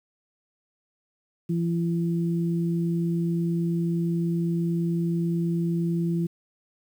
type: tone pair together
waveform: sine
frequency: 169.15 / 338.3 Hz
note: E3 / E4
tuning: +45 / +45 cents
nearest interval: octave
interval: 1200 cents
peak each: -23 / -30 dBFS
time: 1.49-6.27 s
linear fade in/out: 10 ms
effects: 9-bit